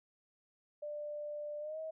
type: tone with pitch glide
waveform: sine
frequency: 593 to 635.6 Hz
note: D5 to D#5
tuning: +17 to +37 cents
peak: -39 dBFS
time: 0.82-1.91 s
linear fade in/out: 10 ms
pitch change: +120 cents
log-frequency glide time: 1.6-1.79 s
effects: none